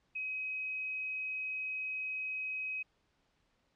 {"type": "tone", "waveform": "sine", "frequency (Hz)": 2534, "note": "D#7", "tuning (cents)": 31, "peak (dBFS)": -35, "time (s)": [0.15, 2.83], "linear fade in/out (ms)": 10, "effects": ["pink hiss -75 dBFS RMS until 3.75 s", "low-pass 5000 Hz 12 dB/octave"]}